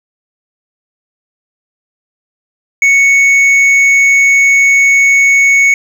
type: tone with hard clipping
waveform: triangle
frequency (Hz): 2217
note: C#7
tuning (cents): 0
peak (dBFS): -6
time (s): 2.82-5.74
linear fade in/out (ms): 2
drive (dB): 8
effects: none